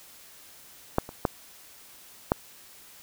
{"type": "clicks", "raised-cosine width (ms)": 1, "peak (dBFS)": [-7, -25, -8, -6], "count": 4, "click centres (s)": [0.984, 1.091, 1.252, 2.319], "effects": ["white hiss -51 dBFS RMS until 3.02 s"]}